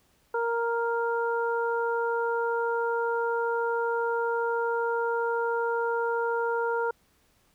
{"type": "harmonic tone", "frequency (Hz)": 466.3, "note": "A#4", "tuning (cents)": 1, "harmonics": [1, 2, 3], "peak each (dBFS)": [-27, -30, -32], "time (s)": [0.34, 6.91], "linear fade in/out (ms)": 5, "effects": ["pink hiss -66 dBFS RMS until 7.54 s"]}